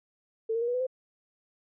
sine tone with pitch steps, 447.1 / 460.2 / 473.7 / 487.6 / 501.9 / 516.6 Hz, A4 / A#4 / A#4 / B4 / B4 / C5, +28 / -22 / +28 / -22 / +28 / -22 cents, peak -26 dBFS, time 0.49-0.868 s, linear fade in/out 10 ms, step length 63 ms, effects none

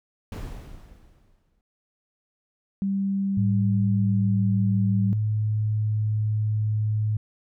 brown noise with exponential decay, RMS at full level -30 dBFS, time 0.32-1.61 s, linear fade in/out 2 ms, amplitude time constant 280 ms
sine tone with pitch glide, 196 to 193.19 Hz, G3 to G3, 0 to -25 cents, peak -22 dBFS, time 2.82-5.13 s, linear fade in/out 0 ms, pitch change -25 cents, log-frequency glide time 3.93-4.39 s
sine tone, 107.3 Hz, A2, 43 cents flat, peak -21 dBFS, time 3.37-7.17 s, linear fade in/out 5 ms
effects none

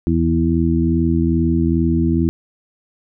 harmonic tone with a mistuned harmonic, 82.41 Hz, E2, in tune, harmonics 1 / 2 / 3 / 4, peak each -19 / -19 / -19 / -19 dBFS, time 0.07-2.29 s, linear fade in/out 0 ms, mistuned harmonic 1, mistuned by -39 cents, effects none

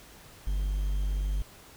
triangle tone with quantisation, 49 Hz, G1, in tune, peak -24 dBFS, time 0.47-1.42 s, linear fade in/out 0 ms, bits 9, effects pink hiss -52 dBFS RMS until 1.76 s

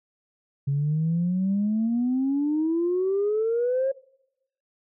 sine exponential sweep, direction up, 137.2 to 546 Hz, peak -20 dBFS, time 0.67-3.92 s, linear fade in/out 10 ms, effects noise-tail reverb RT60 0.9 s tail -25 dB re dry + tanh soft clip ceiling -17 dBFS

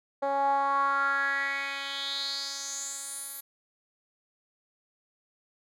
10% pulse tone with band-pass filter sweep, 277.2 Hz, C#4, in tune, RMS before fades -30 dBFS, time 0.22-3.41 s, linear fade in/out 10 ms, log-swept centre 650 to 12000 Hz, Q 4.9, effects none

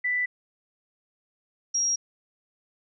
sine tone pair in turn, 1983 / 5635 Hz, B6 / F8, +7 / +15 cents, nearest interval octave + tritone, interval 1808 cents, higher second, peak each -23 / -22 dBFS, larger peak second, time 0.04-0.26 / 1.74-1.96 s, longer neither, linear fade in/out 10 ms, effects none

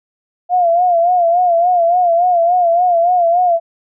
sine tone with vibrato, 698.5 Hz, F5, in tune, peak -9 dBFS, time 0.49-3.6 s, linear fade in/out 50 ms, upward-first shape sine, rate 3.5 Hz, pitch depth 76 cents each way, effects none

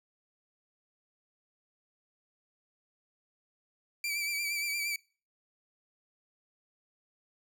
sawtooth tone with vibrato, 2326 Hz, D7, 17 cents flat, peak -28 dBFS, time 4.04-4.96 s, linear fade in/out 2 ms, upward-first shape sine, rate 8.6 Hz, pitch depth 41 cents each way, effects noise-tail reverb RT60 0.4 s tail -25 dB re dry

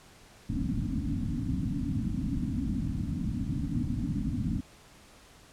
white low-pass noise, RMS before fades -31 dBFS, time 0.49-4.61 s, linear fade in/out 10 ms, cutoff 290 Hz, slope 96 dB/octave, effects pink hiss -55 dBFS RMS until 5.52 s + low-pass 10000 Hz 12 dB/octave

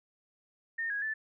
sine tone with pitch steps, 1826 / 1654 / 1754 Hz, A#6 / G#6 / A6, -36 / -8 / -6 cents, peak -31 dBFS, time 0.78-1.14 s, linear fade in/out 10 ms, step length 120 ms, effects none

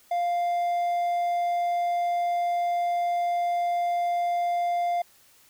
triangle tone, 698.5 Hz, F5, in tune, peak -21 dBFS, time 0.11-5.02 s, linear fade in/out 5 ms, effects white hiss -58 dBFS RMS until 5.49 s

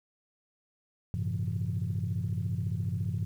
sine tone cluster, 96.5 / 110.9 / 134.4 / 169.8 Hz, G2 / A2 / C3 / F3, -27 / +14 / +47 / -48 cents, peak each -32 / -33 / -36 / -35 dBFS, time 1.14-3.25 s, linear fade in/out 0 ms, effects tanh soft clip ceiling -22 dBFS + 10-bit

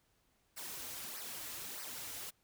white noise with flanger, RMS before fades -45 dBFS, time 0.56-2.31 s, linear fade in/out 20 ms, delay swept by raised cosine 0.28 to 5.48 ms, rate 1.6 Hz, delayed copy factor -0.7, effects pink hiss -75 dBFS RMS until 2.43 s

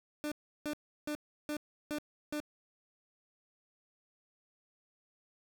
30% pulse tone bursts, 298.3 Hz, D4, 27 cents sharp, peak -32 dBFS, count 6, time 0.24-2.402 s, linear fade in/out 0 ms, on 77 ms, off 340 ms, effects none

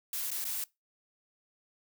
blue noise with dropouts, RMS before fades -35 dBFS, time 0.13-0.64 s, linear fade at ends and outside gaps 2 ms, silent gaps 0.305-0.314 / 0.443-0.451 s, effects noise-tail reverb RT60 0.2 s tail -22 dB re dry

